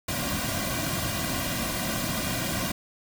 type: noise with comb filter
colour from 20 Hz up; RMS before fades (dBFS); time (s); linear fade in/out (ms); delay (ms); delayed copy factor
pink; -29; 0.08-2.72; 5; 2.3; -0.95
effects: none